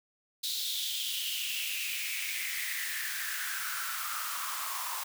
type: noise with high-pass filter sweep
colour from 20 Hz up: white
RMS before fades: -35 dBFS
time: 0.43-5.04 s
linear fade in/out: 10 ms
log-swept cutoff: 3900 to 960 Hz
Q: 5.9
effects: none